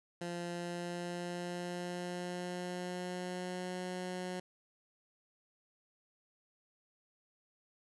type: tone with pitch glide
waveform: 15% pulse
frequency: 173.5 to 182.02 Hz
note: F3 to F#3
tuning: -11 to -28 cents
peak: -32 dBFS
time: 0.21-4.4 s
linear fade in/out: 5 ms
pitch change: +83 cents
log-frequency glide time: 0.49-3.79 s
effects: resampled to 24000 Hz